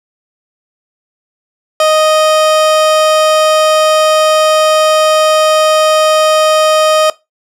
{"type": "tone", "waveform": "30% pulse", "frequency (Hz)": 622.3, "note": "D#5", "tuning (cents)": 0, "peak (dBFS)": -4, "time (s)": [1.8, 7.1], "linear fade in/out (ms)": 2, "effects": ["noise-tail reverb RT60 0.2 s tail -19 dB re dry", "low-pass 10000 Hz 12 dB/octave"]}